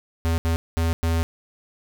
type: tone bursts at uneven times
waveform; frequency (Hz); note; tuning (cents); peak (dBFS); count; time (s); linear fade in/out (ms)
square; 82.6; E2; +4; -20; 4; 0.25-0.38 / 0.45-0.56 / 0.77-0.93 / 1.03-1.23; 0
effects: none